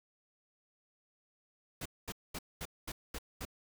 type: noise bursts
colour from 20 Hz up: pink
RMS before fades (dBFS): -41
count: 7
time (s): 1.81-3.452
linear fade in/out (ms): 5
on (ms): 46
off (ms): 220
effects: none